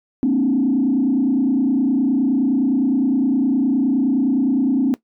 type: tone with frequency modulation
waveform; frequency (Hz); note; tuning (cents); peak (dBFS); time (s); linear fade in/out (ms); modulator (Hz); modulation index
sine; 264.3; C4; +18; -13; 0.23-4.94; 0; 29.7; 1.2
effects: noise-tail reverb RT60 0.1 s tail -18 dB re dry + tanh soft clip ceiling -9 dBFS